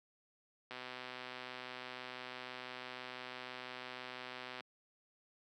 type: click train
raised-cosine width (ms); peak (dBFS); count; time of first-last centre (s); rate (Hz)
0.3; -29; 492; 0.71-4.607; 126
effects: high-pass 200 Hz 12 dB/octave